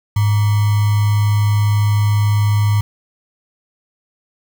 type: tone with sample-and-hold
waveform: sine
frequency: 104.1 Hz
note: G#2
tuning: 5 cents sharp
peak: -11 dBFS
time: 0.16-2.81 s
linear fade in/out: 5 ms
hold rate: 1050 Hz
effects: none